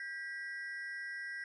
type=ring-modulated tone; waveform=triangle; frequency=1772 Hz; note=A6; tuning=12 cents sharp; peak=-35 dBFS; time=0-1.44 s; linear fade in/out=2 ms; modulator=171 Hz; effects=resampled to 24000 Hz